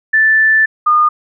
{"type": "tone pair in turn", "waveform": "sine", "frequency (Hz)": [1760, 1219.7], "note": ["A6", "D#6"], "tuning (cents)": [0, -35], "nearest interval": "tritone", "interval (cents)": 635, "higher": "first", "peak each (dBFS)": -7, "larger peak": "neither", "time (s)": [[0.13, 0.66], [0.86, 1.09]], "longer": "first", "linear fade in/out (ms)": 10, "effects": []}